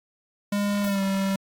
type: tone with pitch glide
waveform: square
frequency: 203.5 to 194.42 Hz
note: G#3 to G3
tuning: -35 to -14 cents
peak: -23 dBFS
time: 0.52-1.36 s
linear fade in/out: 5 ms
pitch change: -79 cents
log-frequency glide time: 0.82-1.02 s
type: noise with exponential decay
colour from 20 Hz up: violet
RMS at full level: -35 dBFS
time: 0.84-1.18 s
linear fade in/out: 0 ms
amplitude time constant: 73 ms
effects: AAC 64 kbps